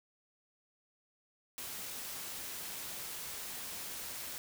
white noise, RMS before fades -43 dBFS, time 1.58-4.38 s, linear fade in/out 0 ms, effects none

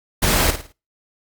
pink noise with echo, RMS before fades -17 dBFS, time 0.22-0.51 s, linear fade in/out 10 ms, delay 54 ms, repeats 4, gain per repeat -9 dB, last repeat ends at 0.726 s, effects noise-tail reverb RT60 0.3 s tail -24 dB re dry + Opus 48 kbps

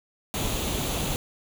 pink noise with comb filter, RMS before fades -28 dBFS, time 0.34-1.16 s, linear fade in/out 0 ms, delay 0.29 ms, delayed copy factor +0.5, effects none

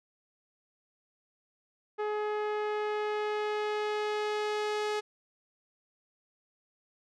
sawtooth tone with low-pass filter sweep, 422 Hz, G#4, 28 cents sharp, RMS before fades -32 dBFS, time 1.98-5.01 s, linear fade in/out 20 ms, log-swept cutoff 1600 to 5900 Hz, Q 0.74, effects none

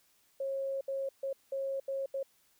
sine tone bursts at uneven times, 543 Hz, C#5, 36 cents flat, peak -32 dBFS, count 6, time 0.4-0.81 / 0.88-1.09 / 1.23-1.33 / 1.52-1.8 / 1.88-2.06 / 2.14-2.23 s, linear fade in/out 5 ms, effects white hiss -69 dBFS RMS until 2.59 s

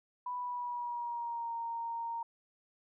sine tone with pitch glide, 987.8 to 927 Hz, B5 to A#5, 0 to -10 cents, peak -35 dBFS, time 0.26-2.23 s, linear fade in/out 5 ms, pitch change -110 cents, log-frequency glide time 0.37-1.53 s, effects none

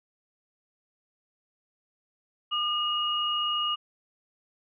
sine tone pair together, 1210.7 / 2876 Hz, D#6 / F#7, -48 / -50 cents, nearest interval octave + minor third, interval 1498 cents, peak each -29 / -27 dBFS, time 2.51-3.76 s, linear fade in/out 20 ms, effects none

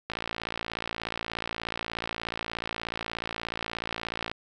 click train, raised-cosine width 0.3 ms, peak -15 dBFS, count 240, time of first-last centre 0.1-4.315 s, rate 56.7 Hz, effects none

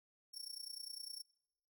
sawtooth tone with amplitude modulation, 5460 Hz, F8, 40 cents flat, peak -40 dBFS, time 0.33-1.23 s, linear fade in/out 20 ms, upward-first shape sine, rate 29.9 Hz, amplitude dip 85%, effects noise-tail reverb RT60 0.8 s tail -23 dB re dry

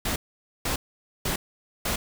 pink noise bursts, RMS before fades -27 dBFS, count 4, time 0.05-1.96 s, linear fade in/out 5 ms, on 110 ms, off 490 ms, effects none

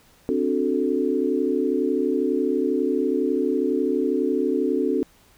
sine chord, D dominant seventh, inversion third, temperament equal, 261.6 / 293.7 / 370 / 440 Hz, C4 / D4 / F#4 / A4, 0 / 0 / 0 / 0 cents, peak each -25 dBFS, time 0.29-5.03 s, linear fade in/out 0 ms, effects pink hiss -56 dBFS RMS until 5.37 s

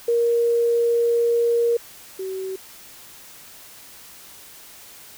sine tone pair in turn, 469.6 / 379.5 Hz, A#4 / F#4, +13 / +44 cents, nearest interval major third, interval 369 cents, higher first, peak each -16 / -26 dBFS, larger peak first, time 0.08-1.77 / 2.19-2.56 s, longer first, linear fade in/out 5 ms, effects white hiss -44 dBFS RMS until 5.17 s

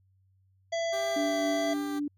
harmonic tone, 668 Hz, E5, 23 cents sharp, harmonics 1 / 3 / 5 / 7 / 9 / 10, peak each -28 / -38 / -42 / -45 / -47 / -48 dBFS, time 0.72-1.74 s, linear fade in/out 10 ms
15% pulse tone with vibrato, 392 Hz, G4, in tune, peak -31 dBFS, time 0.92-2 s, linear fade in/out 20 ms, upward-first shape triangle, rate 1.4 Hz, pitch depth 23 cents each way
sine tone with tremolo, 291.6 Hz, D4, 12 cents flat, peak -28 dBFS, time 1.16-2.08 s, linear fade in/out 5 ms, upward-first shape sine, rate 3.8 Hz, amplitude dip 35%
effects added 95 Hz sine -63 dBFS peak until 2.17 s

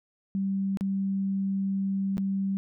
sine tone with dropouts, 194.7 Hz, G3, 12 cents flat, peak -25 dBFS, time 0.35-2.57 s, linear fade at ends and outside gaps 0 ms, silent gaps 0.772-0.809 / 2.171-2.18 s, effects none

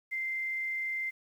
sine tone with quantisation, 2086 Hz, C7, 6 cents flat, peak -31 dBFS, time 0.11-1.11 s, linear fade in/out 20 ms, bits 10, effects none

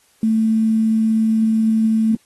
sine tone with quantisation, 221.3 Hz, A3, 10 cents sharp, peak -13 dBFS, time 0.23-2.15 s, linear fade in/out 2 ms, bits 7, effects white hiss -57 dBFS RMS until 2.25 s + AAC 32 kbps

